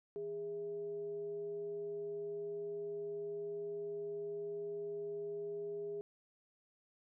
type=tone with frequency modulation; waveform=sine; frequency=410 Hz; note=G#4; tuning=22 cents flat; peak=-39 dBFS; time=0.16-6.01 s; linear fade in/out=0 ms; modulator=247 Hz; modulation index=0.25; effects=none